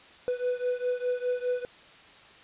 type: beating tone pair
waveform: triangle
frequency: 493.9 / 498.8 Hz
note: B4 / B4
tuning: 0 / +17 cents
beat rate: 4.9 Hz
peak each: -27 / -29 dBFS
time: 0.28-1.65 s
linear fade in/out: 0 ms
effects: white hiss -52 dBFS RMS until 2.43 s + resampled to 8000 Hz